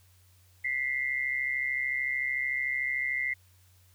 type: tone pair together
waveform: sine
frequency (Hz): 1975.5 / 2109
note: B6 / C7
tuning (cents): 0 / +13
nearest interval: minor second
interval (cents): 113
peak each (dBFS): -31 / -30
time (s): 0.64-3.34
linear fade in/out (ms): 10
effects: added 91 Hz sine -59 dBFS peak until 3.94 s + white hiss -65 dBFS RMS until 3.94 s